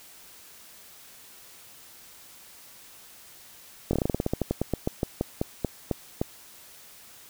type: slowing click train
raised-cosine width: 2 ms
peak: -11 dBFS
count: 22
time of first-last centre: 3.91-6.215 s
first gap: 22 ms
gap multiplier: 1.14
effects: white hiss -50 dBFS RMS until 7.29 s